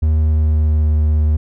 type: tone with pitch glide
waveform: triangle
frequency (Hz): 77.8 to 76.38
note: D#2 to D#2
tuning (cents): 0 to -31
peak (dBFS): -9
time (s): 0.02-1.37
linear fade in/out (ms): 10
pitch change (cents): -31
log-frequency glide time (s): 0.12-0.9
effects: none